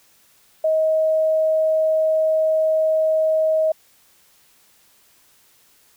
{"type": "tone", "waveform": "sine", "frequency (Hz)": 632, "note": "D#5", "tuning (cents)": 27, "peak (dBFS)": -15, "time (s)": [0.64, 3.72], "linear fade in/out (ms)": 5, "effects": ["white hiss -56 dBFS RMS until 5.96 s"]}